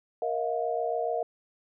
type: tone cluster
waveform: sine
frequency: 469.5 / 642 / 709 Hz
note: A#4 / E5 / F5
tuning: +12 / -46 / +26 cents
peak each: -31 dBFS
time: 0.22-1.23 s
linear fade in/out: 2 ms
effects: none